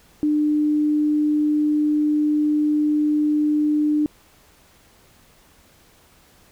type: tone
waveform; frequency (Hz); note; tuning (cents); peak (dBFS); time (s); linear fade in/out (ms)
sine; 300; D4; +37; -16; 0.23-4.06; 0
effects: pink hiss -54 dBFS RMS until 6.51 s